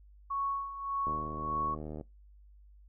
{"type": "tone with tremolo", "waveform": "sine", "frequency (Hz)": 1108.7, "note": "C#6", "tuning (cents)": 0, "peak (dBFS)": -29, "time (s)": [0.3, 1.75], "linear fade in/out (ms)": 10, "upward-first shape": "sine", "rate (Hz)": 1.7, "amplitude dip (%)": 70}
{"type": "click train", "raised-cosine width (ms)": 2, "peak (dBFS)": -28, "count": 73, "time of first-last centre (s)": [1.07, 2.011], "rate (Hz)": 76.5}
{"effects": ["noise-tail reverb RT60 0.2 s tail -22 dB re dry", "added 50 Hz sine -54 dBFS peak until 2.88 s"]}